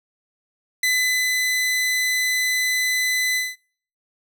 sawtooth tone with ADSR envelope, 2010 Hz, B6, 30 cents sharp, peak -14 dBFS, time 0.83-3.56 s, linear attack 4 ms, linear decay 440 ms, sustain -2 dB, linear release 200 ms, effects noise-tail reverb RT60 0.5 s tail -24 dB re dry

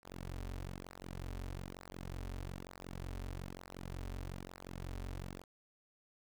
sawtooth tone with flanger, 45.5 Hz, F#1, 28 cents flat, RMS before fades -45 dBFS, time 0.02-5.45 s, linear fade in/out 50 ms, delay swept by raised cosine 0.3 to 6.1 ms, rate 1.1 Hz, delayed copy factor -0.9, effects 11-bit

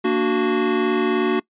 square chord, Bb augmented, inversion none, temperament equal with one note detuned, 230.9 / 293.7 / 370 Hz, Bb3 / D4 / F#4, -16 / 0 / 0 cents, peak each -24 / -24 / -20 dBFS, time 0.04-1.4 s, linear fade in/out 10 ms, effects noise-tail reverb RT60 0.1 s tail -23 dB re dry + resampled to 8000 Hz

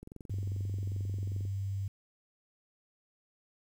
click train, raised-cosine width 3 ms, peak -33 dBFS, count 33, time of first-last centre 0.03-1.452 s, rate 22.5 Hz
sine tone, 98 Hz, G2, in tune, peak -32 dBFS, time 0.3-1.88 s, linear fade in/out 5 ms
effects 10-bit

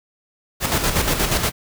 pink noise with tremolo, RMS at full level -18 dBFS, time 0.6-1.52 s, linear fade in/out 50 ms, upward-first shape square, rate 8.4 Hz, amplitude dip 50%, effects none

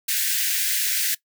white high-pass noise, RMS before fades -23 dBFS, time 0.08-1.15 s, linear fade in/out 10 ms, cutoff 1500 Hz, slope 96 dB/octave, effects noise-tail reverb RT60 0.1 s tail -20 dB re dry

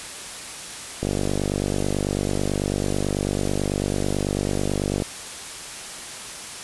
click train, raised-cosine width 2 ms, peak -10 dBFS, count 197, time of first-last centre 1.03-5.022 s, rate 49.1 Hz, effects white hiss -35 dBFS RMS until 6.63 s + resampled to 24000 Hz

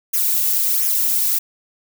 violet noise with flanger, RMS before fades -18 dBFS, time 0.13-1.39 s, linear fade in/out 10 ms, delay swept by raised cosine 0.23 to 2.53 ms, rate 1.4 Hz, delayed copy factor -0.75, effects none

